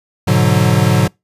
square chord, G# half-diminished seventh, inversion none, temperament equal, 103.83 / 123.47 / 146.83 / 185 Hz, G#2 / B2 / D3 / F#3, 0 / 0 / 0 / 0 cents, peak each -16 dBFS, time 0.27-1.08 s, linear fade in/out 10 ms, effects noise-tail reverb RT60 0.2 s tail -26 dB re dry + resampled to 32000 Hz

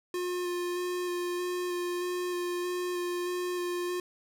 square tone with vibrato, 355.7 Hz, F4, 32 cents sharp, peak -31 dBFS, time 0.14-4 s, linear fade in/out 2 ms, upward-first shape square, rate 1.6 Hz, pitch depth 11 cents each way, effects none

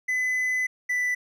triangle tone pair in turn, 2012 / 1984.3 Hz, B6 / B6, +32 / +8 cents, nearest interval unison, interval 24 cents, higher first, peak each -21 dBFS, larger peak neither, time 0.08-0.67 / 0.89-1.15 s, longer first, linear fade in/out 10 ms, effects none

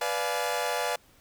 sawtooth chord, B diminished seventh, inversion none, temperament equal with one note detuned, 493.9 / 587.3 / 698.5 / 848.1 Hz, B4 / D5 / F5 / Ab5, 0 / 0 / 0 / +36 cents, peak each -29 dBFS, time 0.01-0.96 s, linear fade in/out 5 ms, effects pink hiss -60 dBFS RMS until 1.2 s

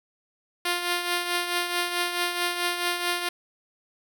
5% pulse tone with tremolo, 351.2 Hz, F4, 10 cents sharp, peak -11 dBFS, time 0.65-3.29 s, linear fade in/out 5 ms, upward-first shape triangle, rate 4.6 Hz, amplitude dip 60%, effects none

